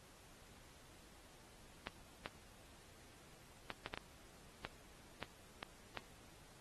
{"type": "clicks", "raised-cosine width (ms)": 0.3, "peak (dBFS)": -26, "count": 10, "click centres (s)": [1.871, 2.259, 3.703, 3.861, 3.939, 3.975, 4.65, 5.227, 5.629, 5.973], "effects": ["pink hiss -63 dBFS RMS until 6.6 s", "AAC 32 kbps"]}